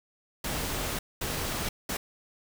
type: noise bursts at uneven times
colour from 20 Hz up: pink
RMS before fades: -32 dBFS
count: 3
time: 0.44-0.99 / 1.21-1.69 / 1.89-1.97 s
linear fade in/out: 5 ms
effects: none